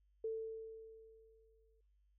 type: tone with exponential decay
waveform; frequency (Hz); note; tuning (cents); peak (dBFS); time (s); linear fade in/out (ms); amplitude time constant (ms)
sine; 444.9; A4; +19; -36; 0.24-1.81; 5; 340
effects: noise-tail reverb RT60 0.6 s tail -26 dB re dry + added 50 Hz sine -70 dBFS peak until 2.18 s